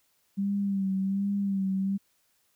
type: tone with vibrato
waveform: sine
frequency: 196 Hz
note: G3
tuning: in tune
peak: -25 dBFS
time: 0.37-1.98 s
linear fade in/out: 20 ms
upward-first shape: sine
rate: 1.3 Hz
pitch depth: 43 cents each way
effects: white hiss -70 dBFS RMS until 2.55 s